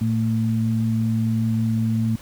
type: tone pair together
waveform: sine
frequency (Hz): 113.5 / 223.7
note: A#2 / A3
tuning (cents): -46 / +29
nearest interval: octave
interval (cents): 1175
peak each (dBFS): -21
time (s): 0.01-2.16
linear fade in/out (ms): 5
effects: pink hiss -45 dBFS RMS until 2.21 s